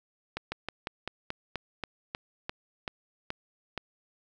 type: slowing click train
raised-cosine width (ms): 0.3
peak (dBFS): -17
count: 13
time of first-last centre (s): 0.37-3.777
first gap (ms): 150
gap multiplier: 1.11
effects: none